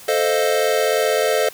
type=chord; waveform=square; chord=F dominant seventh; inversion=first; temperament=equal; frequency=440 / 523.3 / 622.3 / 698.5 Hz; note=A4 / C5 / Eb5 / F5; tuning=0 / 0 / 0 / 0 cents; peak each=-21 / -22 / -22 / -26 dBFS; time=0.08-1.49 s; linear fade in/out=5 ms; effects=white hiss -41 dBFS RMS until 1.53 s